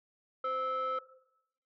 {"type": "tone pair together", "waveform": "sine", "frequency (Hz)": [518, 1307], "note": ["C5", "E6"], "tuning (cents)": [-17, -15], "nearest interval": "octave + major third", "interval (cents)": 1602, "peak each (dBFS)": [-34, -30], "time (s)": [0.44, 0.99], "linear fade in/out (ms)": 5, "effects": ["noise-tail reverb RT60 0.8 s tail -17 dB re dry", "tanh soft clip ceiling -28 dBFS"]}